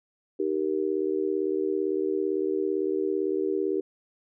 sine chord, Eb major, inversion none, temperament just, 311.1 / 388.9 / 466.7 Hz, Eb4 / G4 / Bb4, 0 / -14 / +2 cents, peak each -30 / -26 / -32 dBFS, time 0.39-3.81 s, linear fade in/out 10 ms, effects none

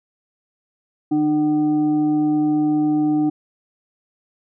sine tone with frequency modulation, 302.4 Hz, D#4, 49 cents flat, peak -15 dBFS, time 1.11-3.3 s, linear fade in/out 10 ms, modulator 454 Hz, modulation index 0.38, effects none

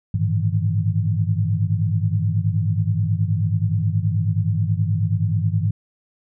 sine tone cluster, 101.1 / 110.5 / 152.2 / 164.2 Hz, G#2 / A2 / D#3 / E3, -46 / +8 / -38 / -6 cents, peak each -20 / -23 / -26 / -25 dBFS, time 0.14-5.71 s, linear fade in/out 5 ms, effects none

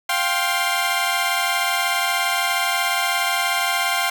15% pulse chord, F suspended second, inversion none, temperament equal with one note detuned, 698.5 / 784 / 1056.2 Hz, F5 / G5 / C6, 0 / 0 / +16 cents, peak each -17 dBFS, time 0.09-4.1 s, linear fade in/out 5 ms, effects none

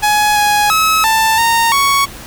sawtooth tone with pitch steps, 840 / 832 / 1288 / 887 / 922 / 1114 Hz, G#5 / G#5 / E6 / A5 / A#5 / C#6, +19 / +3 / -41 / +14 / -19 / +8 cents, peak -6 dBFS, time 0.02-2.06 s, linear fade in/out 20 ms, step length 340 ms, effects pink hiss -32 dBFS RMS until 2.26 s

